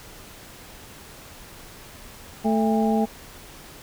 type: harmonic tone with a mistuned harmonic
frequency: 220 Hz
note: A3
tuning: in tune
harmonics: 1 / 2 / 3 / 4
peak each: -20 / -26 / -29 / -26 dBFS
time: 2.44-3.06 s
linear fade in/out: 20 ms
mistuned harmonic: 4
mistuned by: -150 cents
effects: pink hiss -44 dBFS RMS until 3.82 s